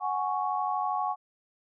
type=chord; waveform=sine; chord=F# suspended second; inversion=none; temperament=just; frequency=740 / 832.5 / 1110 Hz; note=F#5 / G#5 / C#6; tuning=0 / +4 / +2 cents; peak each=-31 dBFS; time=0-1.16 s; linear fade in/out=50 ms; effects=none